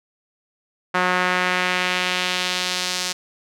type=tone with band-pass filter sweep; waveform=sawtooth; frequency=181.6 Hz; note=F#3; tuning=32 cents flat; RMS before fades=-22 dBFS; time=0.94-3.13 s; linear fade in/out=10 ms; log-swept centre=1400 to 5400 Hz; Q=1.3; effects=none